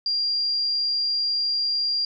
sine tone, 4777 Hz, D8, 29 cents sharp, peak -21 dBFS, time 0.06-2.05 s, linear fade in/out 2 ms, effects none

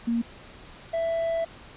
sine / triangle tone pair in turn, 233.1 / 662.4 Hz, A#3 / E5, 0 / +8 cents, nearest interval octave + tritone, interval 1808 cents, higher second, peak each -22 dBFS, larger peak neither, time 0.07-0.22 / 0.93-1.45 s, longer second, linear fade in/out 10 ms, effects pink hiss -47 dBFS RMS until 1.76 s + resampled to 8000 Hz

